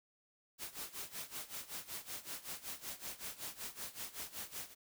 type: noise with tremolo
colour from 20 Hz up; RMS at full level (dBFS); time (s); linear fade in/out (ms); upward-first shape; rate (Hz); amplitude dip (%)
white; -43; 0.58-4.75; 50; sine; 5.3; 85
effects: none